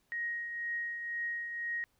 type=tone with tremolo; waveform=sine; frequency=1880 Hz; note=A#6; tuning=14 cents sharp; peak=-32 dBFS; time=0.12-1.84 s; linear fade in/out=0 ms; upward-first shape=triangle; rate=2 Hz; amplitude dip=50%; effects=pink hiss -74 dBFS RMS until 1.99 s